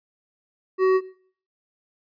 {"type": "tone with hard clipping", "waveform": "triangle", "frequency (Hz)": 376.1, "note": "F#4", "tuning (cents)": 28, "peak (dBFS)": -17, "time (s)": [0.78, 1.01], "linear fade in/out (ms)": 50, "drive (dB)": 13, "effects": ["noise-tail reverb RT60 0.5 s tail -17 dB re dry", "resampled to 11025 Hz"]}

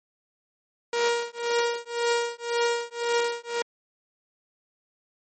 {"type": "tone with tremolo", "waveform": "sawtooth", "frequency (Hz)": 472.2, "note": "A#4", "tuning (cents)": 22, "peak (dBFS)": -16, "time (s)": [0.93, 3.62], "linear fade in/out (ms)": 2, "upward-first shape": "triangle", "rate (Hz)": 1.9, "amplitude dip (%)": 100, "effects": ["MP3 32 kbps"]}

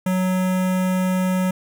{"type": "tone with notch filter", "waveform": "square", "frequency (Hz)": 185, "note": "F#3", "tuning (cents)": 0, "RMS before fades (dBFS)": -20, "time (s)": [0.06, 1.51], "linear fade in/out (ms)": 5, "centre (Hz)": 4400, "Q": 1.1, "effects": []}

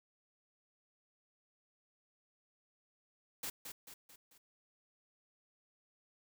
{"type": "noise with echo", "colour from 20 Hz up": "white", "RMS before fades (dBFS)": -41, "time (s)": [3.43, 3.5], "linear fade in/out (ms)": 5, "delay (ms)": 220, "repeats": 4, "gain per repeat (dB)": -6, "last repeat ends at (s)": 4.38, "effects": []}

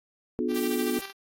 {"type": "chord", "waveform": "sine", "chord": "B diminished seventh", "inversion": "none", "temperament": "just", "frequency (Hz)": [246.9, 296.3, 355.6, 426.7], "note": ["B3", "D4", "F4", "Ab4"], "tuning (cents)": [0, 15, 31, 47], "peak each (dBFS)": [-29, -32, -30, -32], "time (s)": [0.39, 0.99], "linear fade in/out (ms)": 0}
{"type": "tone with tremolo", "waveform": "5% pulse", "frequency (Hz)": 392, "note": "G4", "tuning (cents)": 0, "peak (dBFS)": -24, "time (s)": [0.48, 1.13], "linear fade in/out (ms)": 50, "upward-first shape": "square", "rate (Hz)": 13, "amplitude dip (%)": 50}
{"type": "noise", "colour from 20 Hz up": "blue", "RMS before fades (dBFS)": -38, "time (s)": [0.54, 1.02], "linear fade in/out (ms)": 10}
{"effects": ["AAC 48 kbps"]}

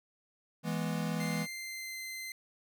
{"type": "chord", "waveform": "square", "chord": "E major", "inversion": "none", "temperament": "equal with one note detuned", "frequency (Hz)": [164.81, 207.7, 244.7], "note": ["E3", "G#3", "B3"], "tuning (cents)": [0, 0, -16], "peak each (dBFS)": [-35, -38, -40], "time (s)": [0.63, 1.47], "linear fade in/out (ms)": 50}
{"type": "tone with pitch glide", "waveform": "sawtooth", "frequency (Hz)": [2094, 2070], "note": ["C7", "C7"], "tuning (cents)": [1, -19], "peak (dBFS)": -36, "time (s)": [1.2, 2.32], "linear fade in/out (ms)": 2, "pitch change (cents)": -20, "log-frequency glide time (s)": [1.39, 2]}
{"effects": []}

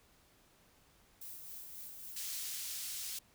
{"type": "noise with tremolo", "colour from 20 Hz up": "violet", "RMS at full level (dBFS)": -47, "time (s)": [1.21, 2.56], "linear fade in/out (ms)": 5, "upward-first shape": "sine", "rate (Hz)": 3.7, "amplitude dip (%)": 35}
{"type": "high-pass noise", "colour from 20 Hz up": "pink", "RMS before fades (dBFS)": -42, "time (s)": [2.16, 3.19], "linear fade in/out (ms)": 5, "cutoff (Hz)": 4500, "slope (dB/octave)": 12}
{"effects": ["pink hiss -67 dBFS RMS until 3.34 s"]}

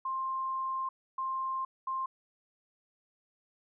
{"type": "tone bursts at uneven times", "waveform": "sine", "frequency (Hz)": 1055, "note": "C6", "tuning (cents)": 14, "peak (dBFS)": -31, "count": 3, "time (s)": [[0.05, 0.89], [1.18, 1.65], [1.87, 2.06]], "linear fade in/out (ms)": 5, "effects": []}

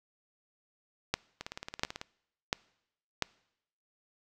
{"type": "two click trains", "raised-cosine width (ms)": 0.2, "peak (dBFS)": [-21, -10], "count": [12, 4], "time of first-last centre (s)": [[1.41, 2.014], [1.14, 3.223]], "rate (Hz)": [18.2, 1.44], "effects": ["noise-tail reverb RT60 0.8 s tail -24 dB re dry"]}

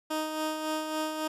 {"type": "tone with tremolo", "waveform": "15% pulse", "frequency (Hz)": 311.1, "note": "D#4", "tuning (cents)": 0, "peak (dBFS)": -22, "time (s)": [0.1, 1.28], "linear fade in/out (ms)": 10, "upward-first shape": "sine", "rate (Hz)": 3.6, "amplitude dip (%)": 45, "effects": ["resampled to 32000 Hz"]}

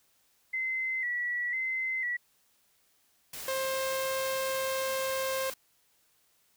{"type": "tone with vibrato", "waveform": "sine", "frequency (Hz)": 2000, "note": "B6", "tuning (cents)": 21, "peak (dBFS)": -29, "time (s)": [0.53, 2.17], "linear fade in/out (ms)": 10, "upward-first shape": "square", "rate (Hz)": 1, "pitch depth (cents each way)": 51}
{"type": "noise", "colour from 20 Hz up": "white", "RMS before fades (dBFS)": -41, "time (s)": [3.33, 5.54], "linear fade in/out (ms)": 5}
{"type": "tone", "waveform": "sawtooth", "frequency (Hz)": 530, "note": "C5", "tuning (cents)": 22, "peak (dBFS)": -26, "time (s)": [3.48, 5.5], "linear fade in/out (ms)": 2}
{"effects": ["white hiss -69 dBFS RMS until 6.56 s"]}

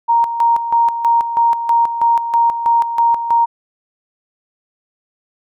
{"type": "tone with tremolo", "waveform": "sine", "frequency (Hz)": 932.3, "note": "A#5", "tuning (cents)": 0, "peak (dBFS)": -9, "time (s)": [0.08, 3.46], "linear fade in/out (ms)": 20, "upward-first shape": "square", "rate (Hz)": 3.1, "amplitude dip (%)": 65, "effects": []}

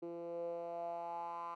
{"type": "tone with band-pass filter sweep", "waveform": "10% pulse", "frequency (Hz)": 170.2, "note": "F3", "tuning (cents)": -44, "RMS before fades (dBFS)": -43, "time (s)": [0.02, 1.55], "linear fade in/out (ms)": 10, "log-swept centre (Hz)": [380, 1100], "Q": 5.7, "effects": []}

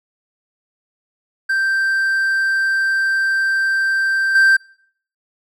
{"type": "tone with level steps", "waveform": "triangle", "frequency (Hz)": 1568, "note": "G6", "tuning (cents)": 0, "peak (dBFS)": [-13, -7], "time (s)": [1.49, 4.57], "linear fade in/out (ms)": 10, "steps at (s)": 4.35, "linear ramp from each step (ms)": 5, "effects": ["noise-tail reverb RT60 0.6 s tail -25 dB re dry"]}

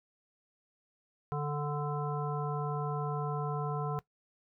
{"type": "harmonic tone", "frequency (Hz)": 146.83, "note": "D3", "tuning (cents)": 0, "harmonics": [1, 3, 5, 7, 9], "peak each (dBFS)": [-33, -38, -40, -41, -43], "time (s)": [1.32, 3.99], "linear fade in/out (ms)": 0, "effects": ["noise-tail reverb RT60 0.1 s tail -19 dB re dry"]}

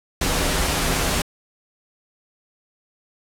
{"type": "noise with comb filter", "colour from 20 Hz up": "pink", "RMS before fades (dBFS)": -21, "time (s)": [0.21, 1.22], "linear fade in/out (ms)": 5, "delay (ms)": 9.2, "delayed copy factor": -0.5, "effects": ["low-pass 12000 Hz 12 dB/octave"]}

